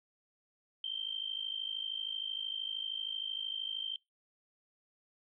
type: tone with amplitude modulation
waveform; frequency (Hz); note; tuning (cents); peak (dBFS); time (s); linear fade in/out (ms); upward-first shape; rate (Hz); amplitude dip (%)
sine; 3136; G7; 0; -32; 0.84-3.96; 2; sine; 53; 85
effects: noise-tail reverb RT60 0.2 s tail -24 dB re dry